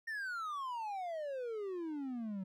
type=exponential sweep; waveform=triangle; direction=down; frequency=1847 to 185 Hz; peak=-36 dBFS; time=0.07-2.44 s; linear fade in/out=10 ms; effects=none